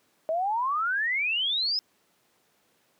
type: exponential sweep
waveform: sine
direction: up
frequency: 622.3 to 5200 Hz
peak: -24 dBFS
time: 0.29-1.79 s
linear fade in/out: 0 ms
effects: pink hiss -67 dBFS RMS until 2.99 s + high-pass 200 Hz 12 dB/octave